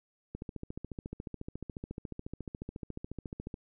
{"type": "click train", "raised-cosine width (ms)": 3, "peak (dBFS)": -26, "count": 46, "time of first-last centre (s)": [0.35, 3.541], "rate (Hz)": 14.1, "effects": []}